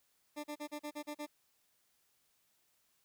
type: tone bursts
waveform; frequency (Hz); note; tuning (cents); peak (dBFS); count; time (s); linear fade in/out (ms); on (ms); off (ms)
20% pulse; 296.8; D4; +18; -35; 8; 0.36-1.266; 20; 80; 38
effects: white hiss -75 dBFS RMS until 3.04 s